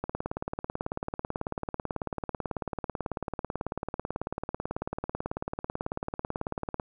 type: click train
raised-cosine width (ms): 1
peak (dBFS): -17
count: 124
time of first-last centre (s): 0.04-6.798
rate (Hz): 18.2
effects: none